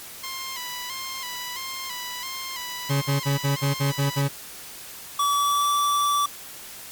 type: tone with vibrato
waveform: 10% pulse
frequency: 1022 Hz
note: C6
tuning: 41 cents flat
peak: -23 dBFS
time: 0.23-4.22 s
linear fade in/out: 10 ms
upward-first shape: square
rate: 1.5 Hz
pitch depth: 61 cents each way
type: tone bursts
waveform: 40% pulse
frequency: 140 Hz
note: C#3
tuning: 18 cents sharp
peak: -19 dBFS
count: 8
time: 2.89-4.287 s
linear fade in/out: 20 ms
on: 130 ms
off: 51 ms
type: tone with pitch glide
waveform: square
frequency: 1146 to 1158.6 Hz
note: D6 to D6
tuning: -43 to -24 cents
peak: -20 dBFS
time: 5.19-6.26 s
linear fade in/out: 5 ms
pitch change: +19 cents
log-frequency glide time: 5.38-5.7 s
effects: white hiss -40 dBFS RMS until 6.91 s + MP3 96 kbps